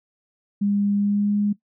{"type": "tone with pitch glide", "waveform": "sine", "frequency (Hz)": [202.6, 205.8], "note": ["G#3", "G#3"], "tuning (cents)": [-43, -16], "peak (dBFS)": -18, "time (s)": [0.61, 1.53], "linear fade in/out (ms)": 10, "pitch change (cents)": 27, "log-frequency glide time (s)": [0.95, 1.36], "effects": ["noise-tail reverb RT60 0.1 s tail -17 dB re dry"]}